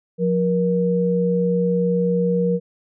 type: tone pair together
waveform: sine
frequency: 177.8 / 474.7 Hz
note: F3 / A#4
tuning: +31 / +31 cents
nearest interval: octave + perfect fourth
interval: 1700 cents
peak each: -19 dBFS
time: 0.18-2.6 s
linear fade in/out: 50 ms
effects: none